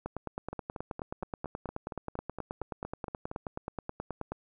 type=two click trains; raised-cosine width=1 ms; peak=-24 / -21 dBFS; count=13 / 41; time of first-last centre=0.53-3.314 / 0.06-4.32 s; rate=4.31 / 9.39 Hz; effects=none